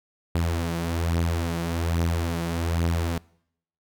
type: beating tone pair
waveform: sawtooth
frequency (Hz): 83.7 / 84.9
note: E2 / F2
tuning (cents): +27 / -48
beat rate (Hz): 1.2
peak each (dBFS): -21 / -25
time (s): 0.35-3.18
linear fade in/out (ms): 0
effects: noise-tail reverb RT60 0.7 s tail -24 dB re dry